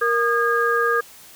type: tone cluster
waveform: sine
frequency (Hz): 468.5 / 1223 / 1631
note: A#4 / D#6 / G#6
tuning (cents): +9 / -30 / -32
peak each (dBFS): -21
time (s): 0.01-1.01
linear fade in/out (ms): 10
effects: white hiss -45 dBFS RMS until 1.35 s